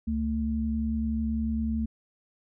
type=tone pair together; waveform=sine; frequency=70.8 / 223.2 Hz; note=C#2 / A3; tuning=+37 / +25 cents; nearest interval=octave + minor sixth; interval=1988 cents; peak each=-30 / -27 dBFS; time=0.07-1.86 s; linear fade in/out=10 ms; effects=none